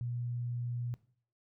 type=tone; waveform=sine; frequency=120.8 Hz; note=B2; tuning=38 cents flat; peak=-34 dBFS; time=0.01-0.94 s; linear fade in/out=0 ms; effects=noise-tail reverb RT60 0.5 s tail -18 dB re dry